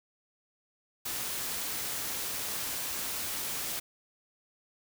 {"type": "noise", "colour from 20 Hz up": "white", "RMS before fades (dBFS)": -35, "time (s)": [1.05, 3.8], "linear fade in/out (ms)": 10, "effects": []}